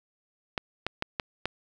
clicks, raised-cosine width 0.3 ms, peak -12 dBFS, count 5, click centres 0.578 / 0.866 / 1.024 / 1.198 / 1.456 s, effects 9-bit

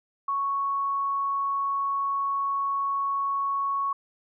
sine tone, 1108.7 Hz, C#6, in tune, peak -24 dBFS, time 0.28-3.93 s, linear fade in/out 5 ms, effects none

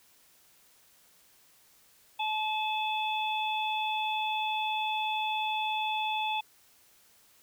harmonic tone, 863 Hz, A5, 34 cents flat, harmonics 1 / 3 / 4, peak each -30 / -35 / -36 dBFS, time 2.19-6.41 s, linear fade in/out 10 ms, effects white hiss -62 dBFS RMS until 7.42 s

